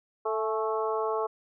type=harmonic tone with a mistuned harmonic; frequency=220 Hz; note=A3; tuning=in tune; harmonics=2 / 3 / 4 / 5 / 6; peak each=-29 / -34 / -34 / -33 / -39 dBFS; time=0.25-1.27 s; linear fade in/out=10 ms; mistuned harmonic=4; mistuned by=-39 cents; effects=none